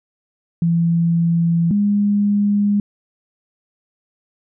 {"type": "tone pair in turn", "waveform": "sine", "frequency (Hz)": [168.3, 204.4], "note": ["E3", "G#3"], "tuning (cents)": [36, -27], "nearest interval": "minor third", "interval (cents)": 337, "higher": "second", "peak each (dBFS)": -13, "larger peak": "neither", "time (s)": [[0.62, 1.71], [1.71, 2.8]], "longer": "neither", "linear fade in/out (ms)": 2, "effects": []}